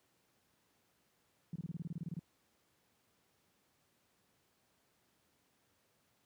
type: tone bursts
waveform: sine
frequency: 165.5 Hz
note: E3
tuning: 7 cents sharp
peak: -37 dBFS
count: 13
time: 1.53-2.192 s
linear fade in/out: 2 ms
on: 26 ms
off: 27 ms
effects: pink hiss -75 dBFS RMS until 6.25 s + high-pass 100 Hz 12 dB/octave